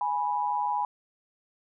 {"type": "tone pair together", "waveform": "sine", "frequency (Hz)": [830.6, 983.4], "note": ["G#5", "B5"], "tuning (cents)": [0, -8], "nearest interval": "minor third", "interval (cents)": 292, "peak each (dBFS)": -28, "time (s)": [0.01, 0.85], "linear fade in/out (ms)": 2, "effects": []}